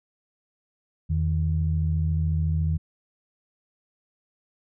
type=tone pair together; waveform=sine; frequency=83 / 156.99 Hz; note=E2 / D#3; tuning=+12 / +16 cents; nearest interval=major seventh; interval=1104 cents; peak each=-22 / -25 dBFS; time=1.09-2.78 s; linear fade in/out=20 ms; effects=tanh soft clip ceiling -13 dBFS